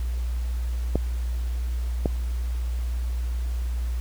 clicks, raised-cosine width 2 ms, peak -9 dBFS, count 2, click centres 0.956 / 2.058 s, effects added 60 Hz sine -24 dBFS peak until 4 s + pink hiss -47 dBFS RMS until 4 s

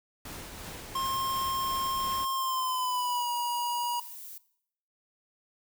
pink noise with tremolo, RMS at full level -41 dBFS, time 0.25-2.25 s, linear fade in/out 5 ms, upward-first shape triangle, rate 2.8 Hz, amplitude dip 35%
square tone with pitch glide, 1065 to 959.8 Hz, C6 to B5, +30 to -50 cents, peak -29 dBFS, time 0.95-4 s, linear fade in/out 5 ms, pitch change -180 cents, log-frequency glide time 2.34-3.3 s
violet noise, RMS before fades -44 dBFS, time 1.05-4.38 s, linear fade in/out 5 ms
effects noise-tail reverb RT60 0.7 s tail -19 dB re dry

